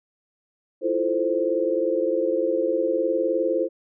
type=chord; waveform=sine; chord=F major seventh; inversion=third; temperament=equal; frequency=329.6 / 349.2 / 440 / 523.3 Hz; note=E4 / F4 / A4 / C5; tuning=0 / 0 / 0 / 0 cents; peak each=-27 / -27 / -27 / -23 dBFS; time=0.81-3.69 s; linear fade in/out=50 ms; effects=none